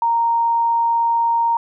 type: tone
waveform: sine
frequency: 929 Hz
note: A#5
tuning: 6 cents flat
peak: -14 dBFS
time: 0.02-1.57 s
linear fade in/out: 2 ms
effects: none